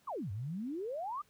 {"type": "exponential two-way sweep", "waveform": "sine", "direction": "down then up", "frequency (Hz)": [1244.5, 92.5, 1244.5], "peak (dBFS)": -36, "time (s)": [0.07, 1.22], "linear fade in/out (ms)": 10, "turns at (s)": 0.31, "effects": ["pink hiss -69 dBFS RMS until 1.29 s", "high-pass 60 Hz 12 dB/octave"]}